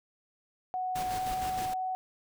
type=tone with pitch glide; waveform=sine; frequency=740 to 746.9 Hz; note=F#5 to F#5; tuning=0 to +16 cents; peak=-30 dBFS; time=0.74-1.95 s; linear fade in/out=0 ms; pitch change=+16 cents; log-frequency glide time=1.1-1.24 s
type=noise with tremolo; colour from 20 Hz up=pink; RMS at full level=-39 dBFS; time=0.95-1.74 s; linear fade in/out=10 ms; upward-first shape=square; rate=6.4 Hz; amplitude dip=40%
effects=none